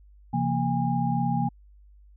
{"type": "tone cluster", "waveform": "sine", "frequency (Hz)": [134.2, 170.5, 233.7, 814], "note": ["C3", "F3", "A#3", "G#5"], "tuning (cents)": [44, -41, 5, -35], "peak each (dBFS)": -28, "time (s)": [0.33, 1.49], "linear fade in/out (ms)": 10, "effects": ["added 50 Hz sine -50 dBFS peak until 2.16 s"]}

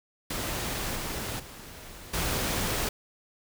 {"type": "noise with level steps", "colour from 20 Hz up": "pink", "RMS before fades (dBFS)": [-32, -34, -45, -29], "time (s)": [0.3, 2.89], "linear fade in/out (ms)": 5, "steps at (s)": [0.95, 1.39, 2.13], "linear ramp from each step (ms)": 10, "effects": []}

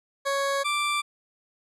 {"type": "tone pair in turn", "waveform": "20% pulse", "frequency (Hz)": [554.4, 1174.7], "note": ["C#5", "D6"], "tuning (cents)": [0, 0], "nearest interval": "octave + minor second", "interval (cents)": 1300, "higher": "second", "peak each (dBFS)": -19, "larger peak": "neither", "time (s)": [[0.25, 0.64], [0.64, 1.02]], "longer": "first", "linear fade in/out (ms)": 20, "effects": ["low-pass 10000 Hz 12 dB/octave"]}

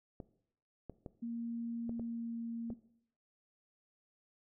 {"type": "clicks", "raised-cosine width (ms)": 2, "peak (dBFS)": -31, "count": 6, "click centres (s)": [0.202, 0.897, 1.062, 1.894, 1.996, 2.703]}
{"type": "tone with pitch glide", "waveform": "sine", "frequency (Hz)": [233.1, 231.4], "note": ["A#3", "A#3"], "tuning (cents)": [0, -13], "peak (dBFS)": -37, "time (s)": [1.22, 2.74], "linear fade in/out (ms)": 10, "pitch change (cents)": -13, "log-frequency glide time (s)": [1.83, 2.4]}
{"effects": ["noise-tail reverb RT60 0.7 s tail -17 dB re dry"]}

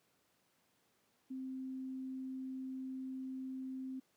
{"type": "tone", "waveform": "sine", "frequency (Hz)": 261.6, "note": "C4", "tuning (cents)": 0, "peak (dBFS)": -40, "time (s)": [1.3, 4], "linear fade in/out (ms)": 10, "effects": ["pink hiss -75 dBFS RMS until 4.16 s", "high-pass 150 Hz 12 dB/octave"]}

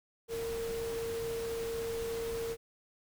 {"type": "tone in noise", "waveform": "sine", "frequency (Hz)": 459.1, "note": "A#4", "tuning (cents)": -26, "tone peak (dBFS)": -34, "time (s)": [0.28, 2.57], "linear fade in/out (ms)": 50, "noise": "pink", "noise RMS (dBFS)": -44, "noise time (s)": [0.28, 2.57], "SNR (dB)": 7, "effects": []}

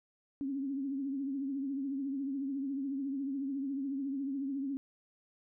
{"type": "tone with vibrato", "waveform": "sine", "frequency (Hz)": 274.1, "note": "C#4", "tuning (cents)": -19, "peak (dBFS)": -33, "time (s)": [0.41, 4.77], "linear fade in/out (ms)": 0, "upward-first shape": "triangle", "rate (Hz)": 14, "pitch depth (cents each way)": 85, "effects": []}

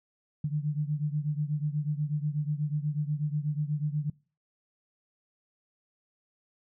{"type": "beating tone pair", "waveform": "sine", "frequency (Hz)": [146.83, 155.03], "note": ["D3", "D#3"], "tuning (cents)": [0, -6], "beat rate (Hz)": 8.2, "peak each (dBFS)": [-29, -32], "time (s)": [0.44, 4.1], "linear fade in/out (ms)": 5, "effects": ["noise-tail reverb RT60 0.4 s tail -25 dB re dry"]}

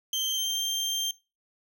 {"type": "tone with pitch glide", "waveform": "30% pulse", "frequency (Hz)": [3138, 3167], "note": ["G7", "G7"], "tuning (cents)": [1, 17], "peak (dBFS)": -24, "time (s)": [0.13, 1.11], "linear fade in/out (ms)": 2, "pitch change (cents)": 16, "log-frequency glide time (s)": [0.26, 0.62], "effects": ["noise-tail reverb RT60 0.3 s tail -24 dB re dry"]}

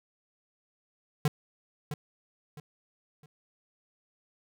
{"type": "tone with echo", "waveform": "square", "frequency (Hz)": 149.2, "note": "D3", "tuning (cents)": 28, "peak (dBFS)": -23, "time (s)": [1.25, 1.28], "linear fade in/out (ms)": 2, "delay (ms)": 660, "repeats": 3, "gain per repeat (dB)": -10, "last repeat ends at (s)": 3.26, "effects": []}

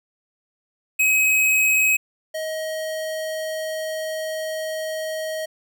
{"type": "tone pair in turn", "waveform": "square", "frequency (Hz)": [2543, 631], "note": ["D#7", "D#5"], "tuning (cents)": [37, 24], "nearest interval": "2 octaves", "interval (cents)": 2413, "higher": "first", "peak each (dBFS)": [-16, -26], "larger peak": "first", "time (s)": [[0.99, 1.97], [2.34, 5.46]], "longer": "second", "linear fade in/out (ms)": 10, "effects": []}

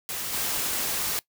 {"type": "noise with level steps", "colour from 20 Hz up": "white", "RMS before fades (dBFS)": [-32, -28], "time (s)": [0.09, 1.19], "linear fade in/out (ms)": 0, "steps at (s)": 0.32, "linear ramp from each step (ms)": 20, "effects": ["noise-tail reverb RT60 0.1 s tail -20 dB re dry"]}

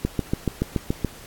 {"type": "click train", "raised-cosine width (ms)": 3, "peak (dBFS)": -8, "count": 8, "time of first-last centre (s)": [0.05, 1.047], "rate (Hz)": 7.02, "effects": ["pink hiss -44 dBFS RMS until 1.26 s", "AAC 64 kbps"]}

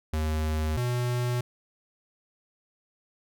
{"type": "tone pair in turn", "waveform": "square", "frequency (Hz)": [77.78, 122.66], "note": ["D#2", "B2"], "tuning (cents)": [0, -11], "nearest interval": "minor sixth", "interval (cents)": 789, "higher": "second", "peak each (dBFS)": -26, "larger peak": "neither", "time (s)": [[0.13, 0.77], [0.77, 1.41]], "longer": "neither", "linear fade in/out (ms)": 5, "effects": []}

